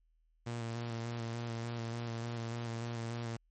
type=tone with vibrato; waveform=sawtooth; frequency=116.54 Hz; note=A#2; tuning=in tune; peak=-33 dBFS; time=0.46-3.37 s; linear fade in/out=10 ms; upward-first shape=square; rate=3.4 Hz; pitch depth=23 cents each way; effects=added 40 Hz sine -68 dBFS peak until 3.5 s + MP3 32 kbps